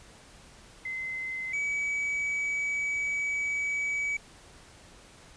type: tone pair in turn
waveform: sine / triangle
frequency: 2058 / 2279 Hz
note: C7 / C#7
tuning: -29 / +47 cents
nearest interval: major second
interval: 176 cents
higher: second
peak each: -32 / -26 dBFS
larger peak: second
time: 0.85-1.53 / 1.53-4.17 s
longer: second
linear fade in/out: 5 ms
effects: pink hiss -53 dBFS RMS until 5.36 s + resampled to 22050 Hz